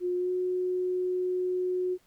sine tone with pitch glide, 358.4 to 364.9 Hz, F4 to F#4, +45 to -24 cents, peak -26 dBFS, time 0-1.98 s, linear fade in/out 50 ms, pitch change +31 cents, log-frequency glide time 0.17-0.31 s, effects pink hiss -66 dBFS RMS until 2.06 s

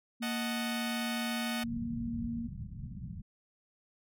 sine tone, 233.1 Hz, A#3, in tune, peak -34 dBFS, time 0.2-2.48 s, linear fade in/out 20 ms
10% pulse chord, D# diminished, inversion none, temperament equal, 622.3 / 740 / 880 Hz, D#5 / F#5 / A5, 0 / 0 / 0 cents, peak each -31 / -30 / -35 dBFS, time 0.22-1.64 s, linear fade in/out 10 ms
white low-pass noise, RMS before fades -42 dBFS, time 1.63-3.22 s, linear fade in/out 10 ms, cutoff 200 Hz, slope 48 dB/octave
effects none

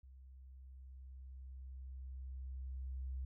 sine tone with level ramp, 65.2 Hz, C2, 5 cents flat, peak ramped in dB -55 to -39 dBFS, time 0.03-3.25 s, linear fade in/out 5 ms, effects none

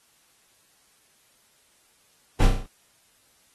brown noise with echo, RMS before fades -17 dBFS, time 2.4-2.47 s, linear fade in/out 5 ms, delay 32 ms, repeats 6, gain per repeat -4 dB, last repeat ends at 2.662 s, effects white hiss -62 dBFS RMS until 3.54 s + AAC 32 kbps

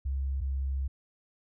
sine tone pair in turn, 67.6 / 67.34 Hz, C#2 / C#2, -43 / -50 cents, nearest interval unison, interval 7 cents, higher first, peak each -28 dBFS, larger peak neither, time 0.05-0.41 / 0.41-0.88 s, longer second, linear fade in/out 10 ms, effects none

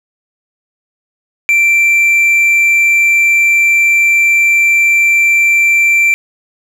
triangle tone, 2349 Hz, D7, in tune, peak -5 dBFS, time 1.49-6.14 s, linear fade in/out 0 ms, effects none

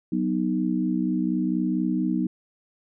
sine chord, B major, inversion second, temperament equal with one note detuned, 186.18 / 246.9 / 311.1 Hz, F#3 / B3 / D#4, +11 / 0 / 0 cents, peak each -26 dBFS, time 0.12-2.27 s, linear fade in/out 5 ms, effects none

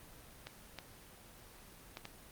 clicks, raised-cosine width 0.2 ms, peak -26 dBFS, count 4, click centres 0.47 / 0.787 / 1.971 / 2.054 s, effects pink hiss -56 dBFS RMS until 2.31 s + Opus 24 kbps

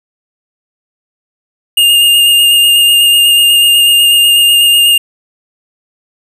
square tone with vibrato, 2825 Hz, F7, 19 cents sharp, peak -5 dBFS, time 1.77-4.98 s, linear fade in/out 5 ms, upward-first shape square, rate 8.1 Hz, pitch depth 12 cents each way, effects none

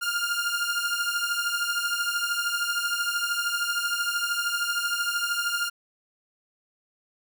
sawtooth beating tone pair, 1400 / 1413 Hz, F6 / F6, +4 / +20 cents, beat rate 13 Hz, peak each -24 / -25 dBFS, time 0.01-5.7 s, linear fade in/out 20 ms, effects none

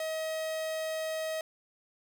45% pulse tone, 635 Hz, D#5, 35 cents sharp, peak -32 dBFS, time 0-1.41 s, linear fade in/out 2 ms, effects none

